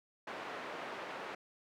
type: band-pass noise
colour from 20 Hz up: pink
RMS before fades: -44 dBFS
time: 0.27-1.35 s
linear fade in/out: 5 ms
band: 430 to 2100 Hz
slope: 12 dB/octave
effects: none